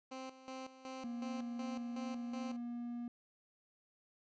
15% pulse tone with tremolo, 261.6 Hz, C4, in tune, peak -38 dBFS, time 0.11-2.57 s, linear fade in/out 10 ms, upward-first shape square, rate 2.7 Hz, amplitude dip 75%
triangle tone with pitch glide, 237.6 to 239.1 Hz, A#3 to A#3, +33 to +44 cents, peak -38 dBFS, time 1.04-3.08 s, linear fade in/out 2 ms, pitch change +11 cents, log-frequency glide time 1.37-2.9 s
effects resampled to 16000 Hz

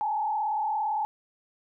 sine tone with frequency modulation, 853 Hz, G#5, 46 cents sharp, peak -25 dBFS, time 0.01-1.05 s, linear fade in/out 0 ms, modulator 37.5 Hz, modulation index 1, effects none

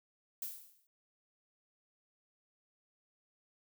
violet noise with exponential decay, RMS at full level -38 dBFS, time 0.42-0.87 s, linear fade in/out 2 ms, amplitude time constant 97 ms, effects none

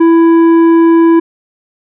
sine tone with tanh clipping, 331.7 Hz, E4, 11 cents sharp, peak -5 dBFS, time 0-1.2 s, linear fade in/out 10 ms, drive 9 dB, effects none

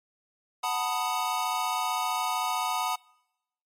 square chord, B dominant seventh, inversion second, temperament equal with one note detuned, 740 / 892.3 / 987.8 / 1244.5 Hz, F#5 / A5 / B5 / D#6, 0 / +24 / 0 / 0 cents, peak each -33 dBFS, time 0.63-2.96 s, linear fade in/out 10 ms, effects noise-tail reverb RT60 0.9 s tail -25 dB re dry + MP3 64 kbps

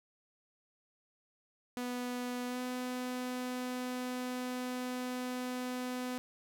sawtooth tone with pitch glide, 246.9 to 250.9 Hz, B3 to B3, 0 to +28 cents, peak -32 dBFS, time 1.77-6.18 s, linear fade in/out 0 ms, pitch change +28 cents, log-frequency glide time 2.47-2.6 s, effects none

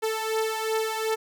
sawtooth beating tone pair, 440 / 442.7 Hz, A4 / A4, 0 / +11 cents, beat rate 2.7 Hz, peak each -23 / -26 dBFS, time 0.02-1.16 s, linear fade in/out 20 ms, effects none

